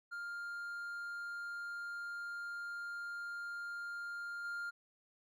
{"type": "tone with level steps", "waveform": "triangle", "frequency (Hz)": 1402, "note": "F6", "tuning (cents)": 6, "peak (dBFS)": [-39, -37], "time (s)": [0.11, 4.71], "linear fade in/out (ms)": 20, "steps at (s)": 4.44, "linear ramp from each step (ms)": 10, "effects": []}